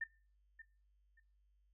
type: tone with echo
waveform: sine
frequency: 1800 Hz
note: A6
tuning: 39 cents sharp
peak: -37 dBFS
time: 0.01-0.04 s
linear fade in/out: 5 ms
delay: 580 ms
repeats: 2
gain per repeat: -14 dB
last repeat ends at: 1.2 s
effects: noise-tail reverb RT60 0.4 s tail -20 dB re dry + added 50 Hz sine -70 dBFS peak until 1.73 s